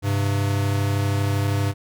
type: tone pair together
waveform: square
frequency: 100.04 / 132.7 Hz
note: G2 / C3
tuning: +36 / +25 cents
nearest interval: perfect fourth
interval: 489 cents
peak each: -21 / -27 dBFS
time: 0.02-1.74 s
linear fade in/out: 50 ms
effects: none